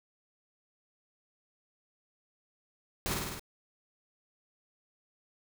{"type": "noise with echo", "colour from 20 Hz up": "pink", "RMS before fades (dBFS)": -33, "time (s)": [3.06, 3.14], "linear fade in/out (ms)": 0, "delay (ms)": 51, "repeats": 5, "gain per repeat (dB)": -2, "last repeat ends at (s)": 3.395, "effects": []}